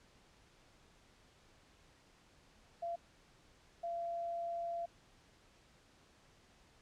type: tone bursts at uneven times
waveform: sine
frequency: 683 Hz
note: F5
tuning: 39 cents flat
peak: -37 dBFS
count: 2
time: 2.82-2.96 / 3.83-4.86 s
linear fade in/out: 10 ms
effects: pink hiss -66 dBFS RMS until 6.81 s + low-pass 7000 Hz 12 dB/octave